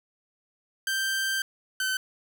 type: tone pair in turn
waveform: sawtooth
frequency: 1568 / 1529.5 Hz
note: G6 / G6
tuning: 0 / -43 cents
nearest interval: unison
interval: 43 cents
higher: first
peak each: -22 dBFS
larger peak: neither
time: 0.87-1.42 / 1.8-1.97 s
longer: first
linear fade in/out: 2 ms
effects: none